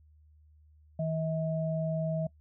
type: tone pair together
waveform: sine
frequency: 160 / 640 Hz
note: D#3 / D#5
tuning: +49 / +49 cents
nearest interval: 2 octaves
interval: 2400 cents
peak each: -30 / -33 dBFS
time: 0.99-2.27 s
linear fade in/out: 5 ms
effects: noise-tail reverb RT60 0.1 s tail -22 dB re dry + added 76 Hz sine -57 dBFS peak until 2.4 s